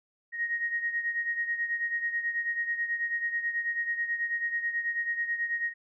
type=beating tone pair; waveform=sine; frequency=1872 / 1881.2 Hz; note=A#6 / A#6; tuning=+7 / +15 cents; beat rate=9.2 Hz; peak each=-29 / -35 dBFS; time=0.32-5.74 s; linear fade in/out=50 ms; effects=none